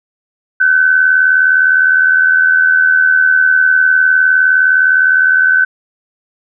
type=tone with amplitude modulation; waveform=sine; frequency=1520 Hz; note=F#6; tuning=46 cents sharp; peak=-4 dBFS; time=0.6-5.65 s; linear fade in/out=10 ms; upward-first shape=sine; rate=79.7 Hz; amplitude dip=55%; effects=none